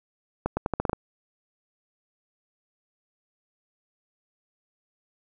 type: accelerating click train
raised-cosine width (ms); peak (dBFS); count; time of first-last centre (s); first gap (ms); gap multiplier
1; -11; 8; 0.46-0.931; 110; 0.83
effects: none